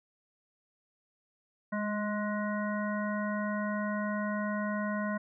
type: harmonic tone with a mistuned harmonic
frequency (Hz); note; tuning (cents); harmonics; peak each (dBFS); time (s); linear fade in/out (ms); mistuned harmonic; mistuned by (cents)
210; G#3; +19; 1 / 3 / 5 / 7 / 9; -32 / -37 / -39 / -40 / -42; 1.72-5.18; 10; 1; -25
effects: none